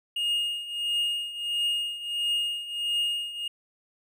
triangle tone with tremolo, 2849 Hz, F7, 34 cents sharp, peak -21 dBFS, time 0.16-3.48 s, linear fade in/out 5 ms, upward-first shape triangle, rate 1.5 Hz, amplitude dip 80%, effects none

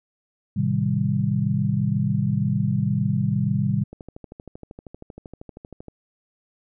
sine chord, A half-diminished seventh, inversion none, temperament just, 110 / 132 / 158.4 / 198 Hz, A2 / C3 / Eb3 / G3, 0 / +16 / +31 / +18 cents, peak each -26 / -24 / -26 / -24 dBFS, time 0.56-3.84 s, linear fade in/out 10 ms
click train, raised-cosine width 2 ms, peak -25 dBFS, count 26, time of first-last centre 3.93-5.883 s, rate 12.8 Hz
effects none

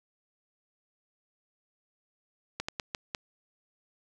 slowing click train, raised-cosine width 0.2 ms, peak -15 dBFS, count 5, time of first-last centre 2.6-3.148 s, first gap 85 ms, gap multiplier 1.33, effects none

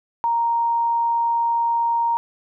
sine tone, 932.3 Hz, A#5, in tune, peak -17 dBFS, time 0.24-2.17 s, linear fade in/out 0 ms, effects none

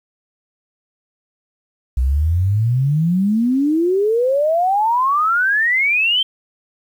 sine exponential sweep, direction up, 60.7 to 3166 Hz, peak -13 dBFS, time 1.97-6.23 s, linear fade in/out 5 ms, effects 8-bit

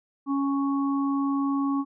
harmonic tone, 277.2 Hz, C#4, in tune, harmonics 1 / 3 / 4, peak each -23 / -38 / -32 dBFS, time 0.26-1.85 s, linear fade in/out 50 ms, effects none

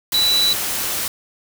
sine tone in noise, 3951 Hz, B7, in tune, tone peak -14 dBFS, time 0.14-0.53 s, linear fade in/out 2 ms, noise white, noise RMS -23 dBFS, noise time 0.12-1.08 s, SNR +6 dB, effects none

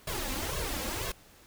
pink noise with flanger, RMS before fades -34 dBFS, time 0.07-1.12 s, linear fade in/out 5 ms, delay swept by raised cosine 1.8 to 3.8 ms, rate 2 Hz, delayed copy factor +0.9, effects pink hiss -57 dBFS RMS until 1.46 s

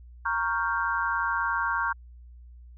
sine chord, G half-diminished seventh, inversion first, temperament equal, 932.3 / 1108.7 / 1396.9 / 1568 Hz, Bb5 / Db6 / F6 / G6, 0 / 0 / 0 / 0 cents, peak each -30 dBFS, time 0.25-1.93 s, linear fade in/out 10 ms, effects added 60 Hz sine -45 dBFS peak until 2.77 s

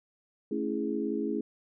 sine chord, A major seventh, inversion none, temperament equal, 220 / 277.2 / 329.6 / 415.3 Hz, A3 / C#4 / E4 / G#4, 0 / 0 / 0 / 0 cents, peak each -34 dBFS, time 0.51-1.41 s, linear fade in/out 5 ms, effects none

